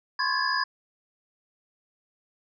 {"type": "tone cluster", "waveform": "sine", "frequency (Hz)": [1023, 1082, 1651, 1724, 4937], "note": ["C6", "C#6", "G#6", "A6", "D#8"], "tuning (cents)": [-39, -42, -11, -36, -14], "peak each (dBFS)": -30, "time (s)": [0.19, 0.64], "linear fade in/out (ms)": 5, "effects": []}